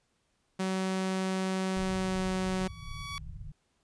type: tone with pitch glide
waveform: sawtooth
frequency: 188.7 to 186.96 Hz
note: F#3 to F#3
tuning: +34 to +18 cents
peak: -25 dBFS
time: 0.59-2.68 s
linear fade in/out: 10 ms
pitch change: -16 cents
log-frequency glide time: 1.79-2.31 s
type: low-pass noise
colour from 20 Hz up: pink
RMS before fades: -42 dBFS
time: 1.76-3.52 s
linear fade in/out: 10 ms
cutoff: 170 Hz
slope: 96 dB/octave
type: tone with exponential growth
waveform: 15% pulse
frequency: 1132 Hz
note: C#6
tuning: 36 cents sharp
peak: -29 dBFS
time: 2.07-3.18 s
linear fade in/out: 0 ms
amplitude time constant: 240 ms
effects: pink hiss -74 dBFS RMS until 3.83 s + resampled to 22050 Hz

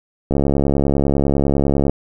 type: click train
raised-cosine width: 2 ms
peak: -4 dBFS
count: 112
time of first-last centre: 0.31-1.896 s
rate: 70 Hz
effects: none

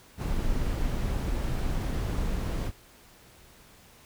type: noise with amplitude modulation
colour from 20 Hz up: brown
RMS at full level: -27 dBFS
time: 0.17-2.72 s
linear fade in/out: 50 ms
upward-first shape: sine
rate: 217 Hz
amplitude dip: 30%
effects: pink hiss -55 dBFS RMS until 4.05 s

